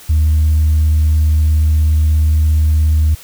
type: tone with vibrato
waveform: sine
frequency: 77.3 Hz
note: D#2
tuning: 11 cents flat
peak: -7 dBFS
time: 0.09-3.15 s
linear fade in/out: 10 ms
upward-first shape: sine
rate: 17 Hz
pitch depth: 10 cents each way
effects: tanh soft clip ceiling -6 dBFS + white hiss -38 dBFS RMS until 3.23 s